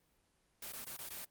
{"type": "noise with dropouts", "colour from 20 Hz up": "white", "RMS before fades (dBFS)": -45, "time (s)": [0.62, 1.25], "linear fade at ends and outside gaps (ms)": 5, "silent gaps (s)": [[0.724, 0.732], [0.847, 0.865], [0.968, 0.987], [1.092, 1.103]], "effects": ["pink hiss -75 dBFS RMS until 1.3 s", "Opus 24 kbps"]}